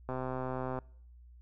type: click train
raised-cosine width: 1 ms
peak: -23 dBFS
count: 91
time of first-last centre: 0.09-0.788 s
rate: 129 Hz
effects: noise-tail reverb RT60 0.6 s tail -24 dB re dry + added 60 Hz sine -52 dBFS peak until 1.41 s